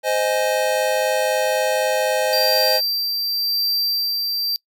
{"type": "chord", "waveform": "square", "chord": "Ab major", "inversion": "first", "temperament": "just", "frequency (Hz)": [519.1, 623, 830.6], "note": ["C5", "Eb5", "Ab5"], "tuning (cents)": [-14, 2, 0], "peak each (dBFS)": [-22, -22, -25], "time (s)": [0.03, 2.81], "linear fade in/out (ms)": 50}
{"type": "tone with tremolo", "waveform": "square", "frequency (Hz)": 4699, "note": "D8", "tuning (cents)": 0, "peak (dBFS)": -18, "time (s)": [2.33, 4.56], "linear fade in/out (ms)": 0, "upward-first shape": "sine", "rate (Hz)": 0.9, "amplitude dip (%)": 30}
{"effects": ["noise-tail reverb RT60 0.1 s tail -24 dB re dry"]}